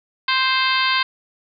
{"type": "harmonic tone", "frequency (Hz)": 523.3, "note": "C5", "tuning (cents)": 0, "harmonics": [2, 3, 4, 5, 6, 7, 8, 9], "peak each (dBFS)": [-21, -23, -24, -25, -26, -26, -27, -28], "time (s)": [0.28, 1.03], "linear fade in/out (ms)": 5, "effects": []}